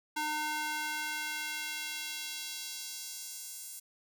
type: tone with high-pass filter sweep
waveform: square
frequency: 303.6 Hz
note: D#4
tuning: 42 cents flat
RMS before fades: -38 dBFS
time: 0.16-3.8 s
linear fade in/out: 10 ms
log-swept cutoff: 800 to 8600 Hz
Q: 1.1
effects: none